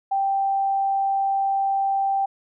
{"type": "tone", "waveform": "sine", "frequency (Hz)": 784, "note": "G5", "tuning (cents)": 0, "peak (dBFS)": -19, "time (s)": [0.11, 2.26], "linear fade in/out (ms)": 10, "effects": []}